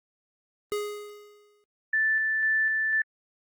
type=tone with exponential decay; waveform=square; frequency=415.3 Hz; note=G#4; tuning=in tune; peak=-26 dBFS; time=0.72-1.64 s; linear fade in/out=0 ms; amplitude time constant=200 ms
type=tone with tremolo; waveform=sine; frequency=1760 Hz; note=A6; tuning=in tune; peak=-21 dBFS; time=1.93-3.02 s; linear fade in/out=5 ms; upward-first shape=square; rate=2 Hz; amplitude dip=25%
effects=Opus 24 kbps